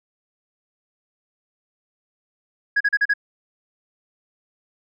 sine tone bursts, 1661.2 Hz, G#6, in tune, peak -13 dBFS, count 5, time 2.76-3.138 s, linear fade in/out 10 ms, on 46 ms, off 37 ms, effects tanh soft clip ceiling -13 dBFS

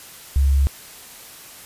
sine tone, 69 Hz, C#2, 7 cents flat, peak -13 dBFS, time 0.36-0.67 s, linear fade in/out 0 ms, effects white hiss -41 dBFS RMS until 1.65 s + resampled to 32000 Hz

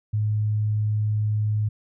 sine tone, 106.4 Hz, G#2, 42 cents sharp, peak -20 dBFS, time 0.13-1.69 s, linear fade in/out 10 ms, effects none

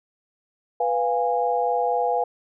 sine chord, F diminished, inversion second, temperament equal with one note detuned, 493.9 / 698.5 / 822.5 Hz, Cb5 / F5 / Ab5, 0 / 0 / -17 cents, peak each -24 dBFS, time 0.8-2.24 s, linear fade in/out 5 ms, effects none

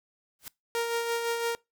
white noise with exponential growth, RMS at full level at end -36 dBFS, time 0.39-0.48 s, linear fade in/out 1 ms, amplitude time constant 19 ms
sawtooth tone with tremolo, 466.2 Hz, A#4, in tune, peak -22 dBFS, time 0.75-1.55 s, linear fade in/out 0 ms, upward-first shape sine, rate 5.9 Hz, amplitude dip 40%
effects noise-tail reverb RT60 0.2 s tail -23 dB re dry

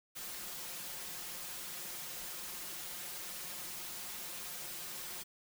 white noise with comb filter, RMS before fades -44 dBFS, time 0.15-5.24 s, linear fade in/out 20 ms, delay 5.6 ms, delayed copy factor +1, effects none

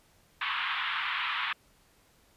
pink band-pass noise, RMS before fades -32 dBFS, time 0.41-1.53 s, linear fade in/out 5 ms, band 1000 to 3500 Hz, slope 48 dB/octave, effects pink hiss -64 dBFS RMS until 2.36 s + resampled to 32000 Hz

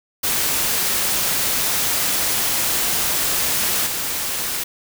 white noise with level steps, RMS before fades -20 / -24 dBFS, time 0.23-4.64 s, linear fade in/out 10 ms, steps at 3.86 s, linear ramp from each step 10 ms, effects none

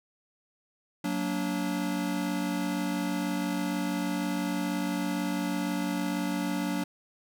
square chord, Gb augmented, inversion none, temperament just, 185 / 231.2 / 289.1 Hz, Gb3 / Bb3 / D4, 0 / -14 / -27 cents, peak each -33 / -36 / -32 dBFS, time 1.04-6.84 s, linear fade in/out 5 ms, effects none

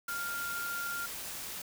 sine tone in noise, 1396.9 Hz, F6, in tune, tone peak -35 dBFS, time 0.08-1.06 s, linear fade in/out 5 ms, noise white, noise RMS -41 dBFS, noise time 0.08-1.62 s, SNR +3 dB, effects none

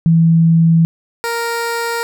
sine / 15% pulse tone pair in turn, 164.81 / 466.2 Hz, E3 / A#4, 0 / 0 cents, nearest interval octave + tritone, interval 1800 cents, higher second, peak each -7 / -11 dBFS, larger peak first, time 0.06-0.85 / 1.24-2.03 s, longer neither, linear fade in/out 0 ms, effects none

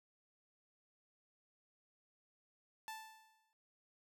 sawtooth tone with exponential decay, 880 Hz, A5, in tune, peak -39 dBFS, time 2.88-3.53 s, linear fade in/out 0 ms, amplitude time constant 140 ms, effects none

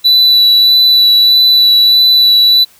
triangle tone with vibrato, 3962 Hz, B7, 5 cents sharp, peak -3 dBFS, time 0.04-2.65 s, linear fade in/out 20 ms, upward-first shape sine, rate 1.6 Hz, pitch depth 11 cents each way, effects white hiss -45 dBFS RMS until 2.79 s

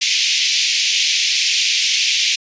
pink band-pass noise, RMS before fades -17 dBFS, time 0.01-2.36 s, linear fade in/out 10 ms, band 2300 to 6500 Hz, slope 48 dB/octave, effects resampled to 16000 Hz

